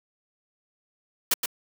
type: noise with echo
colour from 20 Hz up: white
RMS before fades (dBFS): -21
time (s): 1.31-1.34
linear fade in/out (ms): 5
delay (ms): 120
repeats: 1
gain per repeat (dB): -6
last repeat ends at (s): 1.46
effects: high-pass 200 Hz 12 dB/octave